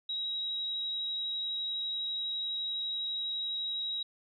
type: tone with vibrato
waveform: sine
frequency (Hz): 3835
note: A#7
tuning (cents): +48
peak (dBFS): -32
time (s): 0.09-4.03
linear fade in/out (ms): 5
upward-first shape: triangle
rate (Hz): 12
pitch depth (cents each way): 9
effects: none